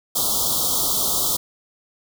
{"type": "band-stop noise", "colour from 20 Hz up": "white", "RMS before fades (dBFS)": -21, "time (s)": [0.15, 1.37], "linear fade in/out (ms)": 10, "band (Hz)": [1300, 3200], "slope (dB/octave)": 96, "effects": []}